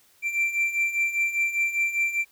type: beating tone pair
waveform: triangle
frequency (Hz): 2349 / 2354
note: D7 / D7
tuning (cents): 0 / +3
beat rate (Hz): 5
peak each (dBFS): -27 / -22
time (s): 0.22-2.25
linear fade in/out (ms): 50
effects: white hiss -60 dBFS RMS until 2.31 s